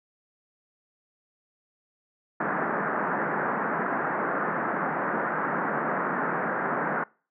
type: band-pass noise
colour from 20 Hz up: white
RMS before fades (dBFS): -28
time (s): 2.4-7.04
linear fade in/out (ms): 5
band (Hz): 150 to 1700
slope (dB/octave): 48
effects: noise-tail reverb RT60 0.4 s tail -25 dB re dry

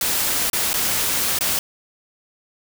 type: noise with dropouts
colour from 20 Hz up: white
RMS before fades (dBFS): -21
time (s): 0.01-1.59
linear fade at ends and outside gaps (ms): 2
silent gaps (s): 0.5-0.531 / 0.732-0.74 / 1.388-1.408
effects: none

